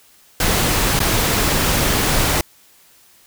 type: noise with dropouts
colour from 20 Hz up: pink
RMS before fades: -17 dBFS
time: 0.4-2.41 s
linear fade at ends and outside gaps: 2 ms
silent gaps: 0.992-1.002 s
effects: white hiss -51 dBFS RMS until 3.26 s